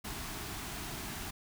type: band-stop noise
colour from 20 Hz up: pink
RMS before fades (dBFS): -41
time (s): 0.04-1.31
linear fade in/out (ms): 10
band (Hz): 440 to 620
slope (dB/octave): 96
effects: none